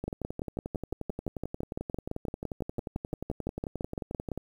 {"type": "two click trains", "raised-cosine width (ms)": 2, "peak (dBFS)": [-19, -21], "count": [26, 50], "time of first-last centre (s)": [[0.08, 4.317], [0.04, 4.376]], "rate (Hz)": [5.9, 11.3], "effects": ["9-bit"]}